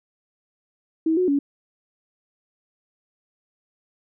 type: tone with pitch steps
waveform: sine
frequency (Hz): 321.5 / 365.2 / 282.6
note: E4 / F#4 / C#4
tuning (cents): -43 / -23 / +34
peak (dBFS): -17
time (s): 1.06-1.39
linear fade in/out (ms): 5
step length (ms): 110
effects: none

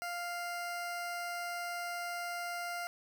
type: tone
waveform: 20% pulse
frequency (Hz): 698.5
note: F5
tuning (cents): 0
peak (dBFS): -32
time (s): 0.02-2.87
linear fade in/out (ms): 0
effects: none

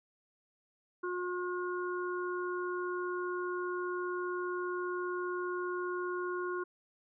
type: harmonic tone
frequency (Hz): 359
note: F4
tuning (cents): +48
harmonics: 1 / 3 / 4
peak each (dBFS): -35 / -40 / -41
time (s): 1.03-6.64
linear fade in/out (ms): 10
effects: none

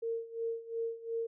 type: tone with tremolo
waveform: sine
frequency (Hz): 458.2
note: A#4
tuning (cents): -30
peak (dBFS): -31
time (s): 0.02-1.27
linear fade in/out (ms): 10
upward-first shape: sine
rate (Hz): 2.8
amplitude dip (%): 85
effects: none

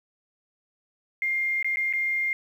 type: tone with dropouts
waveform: sine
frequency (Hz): 2114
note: C7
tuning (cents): +17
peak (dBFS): -23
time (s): 1.22-2.33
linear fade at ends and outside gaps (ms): 1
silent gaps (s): 1.627-1.645 / 1.759-1.77 / 1.927-1.935
effects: 9-bit

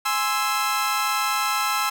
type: chord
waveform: sawtooth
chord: Ab augmented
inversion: none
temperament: equal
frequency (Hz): 830.6 / 1046.5 / 1318.5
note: Ab5 / C6 / E6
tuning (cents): 0 / 0 / 0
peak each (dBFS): -24 / -23 / -20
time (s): 0.05-1.9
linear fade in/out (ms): 10
effects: none

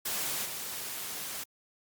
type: noise with level steps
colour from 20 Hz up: white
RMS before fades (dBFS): -33 / -38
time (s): 0.05-1.44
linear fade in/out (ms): 10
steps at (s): 0.44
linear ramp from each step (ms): 20
effects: high-pass 100 Hz 12 dB/octave + Opus 48 kbps

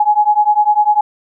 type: beating tone pair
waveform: sine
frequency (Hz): 835 / 845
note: G#5 / G#5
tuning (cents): +9 / +30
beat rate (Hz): 10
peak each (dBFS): -12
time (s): 0-1.01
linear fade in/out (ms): 5
effects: none

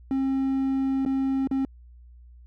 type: tone with dropouts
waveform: triangle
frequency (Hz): 268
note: C4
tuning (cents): +42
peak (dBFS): -20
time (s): 0.11-1.65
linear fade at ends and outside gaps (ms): 1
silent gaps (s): 1.051-1.061 / 1.473-1.512
effects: added 60 Hz sine -46 dBFS peak until 2.46 s

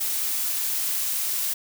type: noise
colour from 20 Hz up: blue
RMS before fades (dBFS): -26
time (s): 0-1.54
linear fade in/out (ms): 10
effects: none

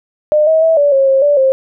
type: tone with pitch steps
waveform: sine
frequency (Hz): 605 / 638 / 650 / 577 / 542 / 537 / 581 / 531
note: D#5 / D#5 / E5 / D5 / C#5 / C5 / D5 / C5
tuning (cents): -49 / +43 / -24 / -31 / -39 / +45 / -19 / +25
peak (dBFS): -7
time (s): 0.32-1.52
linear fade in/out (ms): 0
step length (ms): 150
effects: none

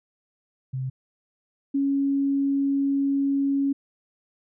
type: tone pair in turn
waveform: sine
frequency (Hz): 130.81 / 277.2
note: C3 / C#4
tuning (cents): 0 / 0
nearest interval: octave + minor second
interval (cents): 1300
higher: second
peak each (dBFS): -26 / -20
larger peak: second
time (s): 0.73-0.9 / 1.74-3.73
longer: second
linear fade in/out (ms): 10
effects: none

